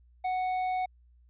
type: tone with tanh clipping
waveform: triangle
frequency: 740 Hz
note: F#5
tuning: in tune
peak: -29 dBFS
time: 0.24-0.86 s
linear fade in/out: 10 ms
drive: 12 dB
effects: added 60 Hz sine -57 dBFS peak until 1.29 s + resampled to 8000 Hz